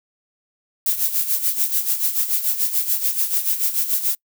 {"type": "noise with tremolo", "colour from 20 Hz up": "violet", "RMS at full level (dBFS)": -18, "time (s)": [0.86, 4.15], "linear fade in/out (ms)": 2, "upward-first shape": "sine", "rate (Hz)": 6.9, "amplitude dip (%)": 70, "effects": ["noise-tail reverb RT60 0.1 s tail -26 dB re dry"]}